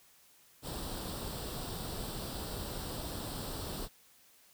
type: noise with comb filter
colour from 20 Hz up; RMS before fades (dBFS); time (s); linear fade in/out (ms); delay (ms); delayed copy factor
pink; -40; 0.62-3.89; 50; 0.23; +0.65
effects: white hiss -63 dBFS RMS until 4.53 s

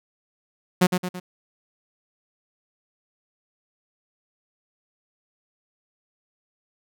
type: tone with echo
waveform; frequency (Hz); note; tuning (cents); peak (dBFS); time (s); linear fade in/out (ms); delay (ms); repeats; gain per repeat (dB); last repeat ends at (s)
sawtooth; 181.2; F#3; -36; -10; 0.81-0.87; 10; 110; 3; -6; 1.2
effects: none

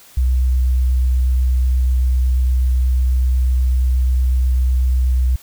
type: tone with vibrato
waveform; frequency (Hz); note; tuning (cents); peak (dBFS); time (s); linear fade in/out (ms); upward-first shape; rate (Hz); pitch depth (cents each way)
sine; 63.3; B1; +43; -12; 0.17-5.36; 5; sine; 8.2; 10
effects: white hiss -45 dBFS RMS until 5.42 s

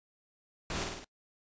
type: noise with echo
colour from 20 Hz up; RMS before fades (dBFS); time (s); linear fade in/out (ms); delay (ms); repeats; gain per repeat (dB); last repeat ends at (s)
pink; -36; 0.7-0.84; 2; 51; 4; -3; 1.044
effects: noise-tail reverb RT60 0.1 s tail -23 dB re dry + resampled to 16000 Hz

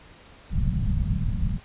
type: low-pass noise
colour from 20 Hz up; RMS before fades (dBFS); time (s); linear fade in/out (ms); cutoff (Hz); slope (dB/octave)
pink; -24; 0.5-1.6; 50; 200; 48
effects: pink hiss -50 dBFS RMS until 1.64 s + resampled to 8000 Hz

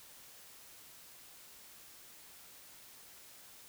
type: silence
effects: white hiss -56 dBFS RMS until 3.68 s

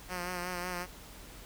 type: tone with vibrato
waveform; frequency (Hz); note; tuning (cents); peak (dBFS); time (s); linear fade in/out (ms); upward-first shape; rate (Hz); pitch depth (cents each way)
5% pulse; 178.9; F3; +42; -24; 0.08-0.87; 50; sine; 5.4; 35
effects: added 45 Hz sine -52 dBFS peak until 1.45 s + pink hiss -51 dBFS RMS until 1.45 s

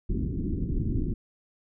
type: low-pass noise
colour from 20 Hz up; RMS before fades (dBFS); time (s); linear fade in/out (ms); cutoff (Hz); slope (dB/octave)
pink; -28; 0.09-1.14; 10; 350; 48
effects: none

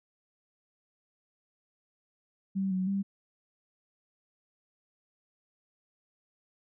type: tone with pitch steps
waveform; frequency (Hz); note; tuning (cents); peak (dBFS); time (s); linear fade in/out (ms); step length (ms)
sine; 193.2 / 186.3 / 196.8; G3 / F#3 / G3; -25 / +12 / +7; -27; 2.55-3.03; 20; 160
effects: none

